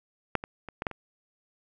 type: clicks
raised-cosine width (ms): 0.5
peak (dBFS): -9 / -21 / -24 / -16 / -12 / -24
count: 6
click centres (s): 0.353 / 0.439 / 0.687 / 0.821 / 0.868 / 0.913
effects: none